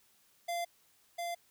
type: tone with echo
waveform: square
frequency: 690 Hz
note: F5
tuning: 21 cents flat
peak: -34 dBFS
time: 0.48-0.65 s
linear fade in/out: 10 ms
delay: 700 ms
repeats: 1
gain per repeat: -2 dB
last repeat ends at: 1.35 s
effects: white hiss -68 dBFS RMS until 1.5 s